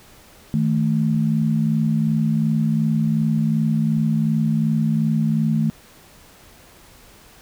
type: tone pair together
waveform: sine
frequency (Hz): 157.28 / 220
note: D#3 / A3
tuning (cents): +19 / 0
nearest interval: tritone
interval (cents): 581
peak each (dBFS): -19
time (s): 0.54-5.7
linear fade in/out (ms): 0
effects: pink hiss -48 dBFS RMS until 7.41 s